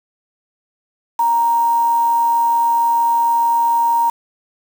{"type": "tone with quantisation", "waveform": "sine", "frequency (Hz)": 932.3, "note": "A#5", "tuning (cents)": 0, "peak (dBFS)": -12, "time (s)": [1.19, 4.1], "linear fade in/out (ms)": 5, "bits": 5, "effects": []}